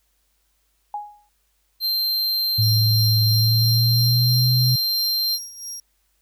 sine tone with exponential decay, 830.6 Hz, G#5, in tune, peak -23 dBFS, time 0.94-1.29 s, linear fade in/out 2 ms, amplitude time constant 75 ms
square tone, 4149 Hz, C8, 15 cents flat, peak -20 dBFS, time 1.8-5.39 s, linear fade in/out 50 ms
sine tone with pitch glide, 110 to 125.63 Hz, A2 to B2, 0 to +30 cents, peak -16 dBFS, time 2.58-4.76 s, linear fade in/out 10 ms, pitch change +230 cents, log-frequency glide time 3.3-4.45 s
30% pulse tone with tremolo, 5620 Hz, F8, 10 cents sharp, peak -26 dBFS, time 2.62-5.8 s, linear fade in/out 2 ms, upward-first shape sine, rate 3 Hz, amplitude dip 65%
effects added 50 Hz sine -68 dBFS peak until 6.21 s + white hiss -68 dBFS RMS until 6.21 s

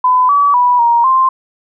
sine tone with pitch steps, 1007 / 1144 / 982 / 940 / 1048 Hz, B5 / D6 / B5 / A#5 / C6, +33 / -46 / -10 / +14 / +2 cents, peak -7 dBFS, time 0.04-1.29 s, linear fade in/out 5 ms, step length 250 ms, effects none

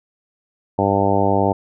harmonic tone, 98.9 Hz, G2, 16 cents sharp, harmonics 1 / 2 / 3 / 4 / 5 / 6 / 7 / 8 / 9, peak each -23 / -23 / -23 / -23 / -23 / -23 / -23 / -23 / -23 dBFS, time 0.78-1.53 s, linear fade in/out 10 ms, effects none

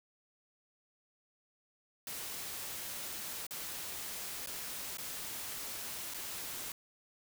white noise with dropouts, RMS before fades -42 dBFS, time 2.07-6.72 s, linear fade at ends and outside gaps 2 ms, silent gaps 3.467-3.508 / 4.462-4.471 / 4.972-4.983 / 6.138-6.143 s, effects none

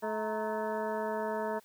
harmonic tone with a mistuned harmonic, 216.1 Hz, A3, 31 cents flat, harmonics 1 / 2 / 3 / 4 / 5 / 6 / 7 / 8, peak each -40 / -36 / -36 / -37 / -47 / -48 / -47 / -46 dBFS, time 0.02-1.6 s, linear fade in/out 20 ms, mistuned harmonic 4, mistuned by +120 cents, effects white hiss -63 dBFS RMS until 1.64 s

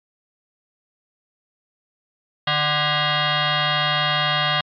sine tone with frequency modulation, 1043 Hz, C6, 6 cents flat, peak -17 dBFS, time 2.47-4.61 s, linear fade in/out 5 ms, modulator 447 Hz, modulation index 6.3, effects MP3 64 kbps

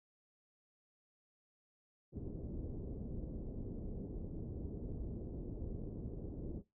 pink low-pass noise, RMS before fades -44 dBFS, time 2.12-6.63 s, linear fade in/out 50 ms, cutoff 420 Hz, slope 24 dB/octave, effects noise-tail reverb RT60 0.2 s tail -17 dB re dry

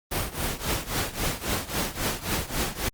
pink noise with tremolo, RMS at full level -25 dBFS, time 0.11-2.89 s, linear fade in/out 10 ms, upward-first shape triangle, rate 3.7 Hz, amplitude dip 90%, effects Opus 32 kbps

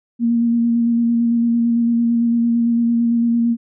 sine tone with vibrato, 234 Hz, A#3, 7 cents sharp, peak -13 dBFS, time 0.19-3.57 s, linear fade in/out 50 ms, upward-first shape square, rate 8.9 Hz, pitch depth 14 cents each way, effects none

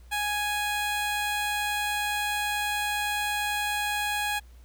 15% pulse tone, 830.6 Hz, G#5, in tune, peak -20 dBFS, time 0.11-4.4 s, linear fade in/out 20 ms, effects added 60 Hz sine -47 dBFS peak until 4.64 s + pink hiss -62 dBFS RMS until 4.64 s

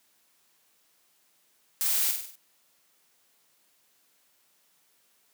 blue noise with echo, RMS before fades -27 dBFS, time 1.81-2.11 s, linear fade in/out 0 ms, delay 49 ms, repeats 5, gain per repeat -5 dB, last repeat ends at 2.355 s, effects white hiss -67 dBFS RMS until 5.33 s + high-pass 150 Hz 12 dB/octave

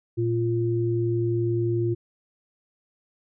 sine tone pair together, 115.86 / 347.2 Hz, A#2 / F4, -10 / -10 cents, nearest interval octave + perfect fifth, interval 1900 cents, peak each -24 dBFS, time 0.17-1.95 s, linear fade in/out 20 ms, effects none

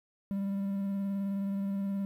triangle tone with vibrato, 197.4 Hz, G3, 12 cents sharp, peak -28 dBFS, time 0.31-2.05 s, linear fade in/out 0 ms, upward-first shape square, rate 19 Hz, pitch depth 15 cents each way, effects 11-bit

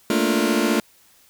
sawtooth chord, Bb major seventh, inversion third, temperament just, 218.5 / 233.1 / 291.4 / 349.6 Hz, A3 / Bb3 / D4 / F4, -12 / 0 / -13 / +2 cents, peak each -19 dBFS, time 0.1-0.8 s, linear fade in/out 2 ms, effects white hiss -55 dBFS RMS until 1.29 s

